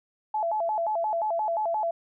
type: tone with vibrato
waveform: sine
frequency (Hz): 760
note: F#5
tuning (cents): +46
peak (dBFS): -24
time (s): 0.34-1.91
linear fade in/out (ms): 5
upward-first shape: square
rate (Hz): 5.7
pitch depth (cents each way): 210
effects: none